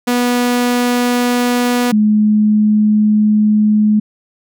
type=tone pair in turn; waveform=sawtooth / sine; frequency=244.4 / 212.1 Hz; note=B3 / G#3; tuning=-18 / +37 cents; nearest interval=major second; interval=245 cents; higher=first; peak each=-8 dBFS; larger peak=neither; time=0.07-1.92 / 1.92-4 s; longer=second; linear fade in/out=10 ms; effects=none